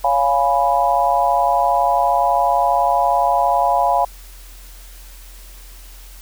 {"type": "chord", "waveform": "sine", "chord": "C# dominant seventh", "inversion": "none", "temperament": "equal with one note detuned", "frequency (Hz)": [560.8, 698.5, 830.6, 987.8], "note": ["C#5", "E#5", "G#5", "B5"], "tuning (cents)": [20, 0, 0, 0], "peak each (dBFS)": [-22, -17, -18, -19], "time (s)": [0.04, 4.05], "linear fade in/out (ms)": 5, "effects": ["added 43 Hz sine -37 dBFS peak until 6.21 s", "white hiss -44 dBFS RMS until 6.21 s"]}